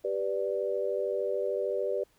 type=chord; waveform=sine; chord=G major; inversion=none; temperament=equal; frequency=392 / 493.9 / 587.3 Hz; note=G4 / B4 / D5; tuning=0 / 0 / 0 cents; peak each=-32 dBFS; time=0.04-2.04 s; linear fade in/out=10 ms; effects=pink hiss -67 dBFS RMS until 2.18 s